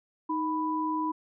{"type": "tone pair together", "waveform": "sine", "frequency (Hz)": [311.9, 990.2], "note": ["D#4", "B5"], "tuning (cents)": [4, 4], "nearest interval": "octave + minor sixth", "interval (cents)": 2000, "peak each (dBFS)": [-30, -29], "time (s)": [0.29, 1.12], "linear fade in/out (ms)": 10, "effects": []}